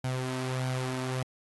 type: tone with flanger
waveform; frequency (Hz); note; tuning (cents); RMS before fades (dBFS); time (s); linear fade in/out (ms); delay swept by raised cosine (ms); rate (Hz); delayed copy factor
sawtooth; 128.8; C3; -27; -32; 0.04-1.23; 5; 1.3 to 3.2; 1.6; +0.55
effects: AAC 32 kbps